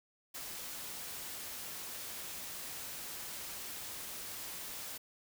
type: noise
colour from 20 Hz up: white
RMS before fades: -44 dBFS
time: 0.34-4.98 s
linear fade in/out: 10 ms
effects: none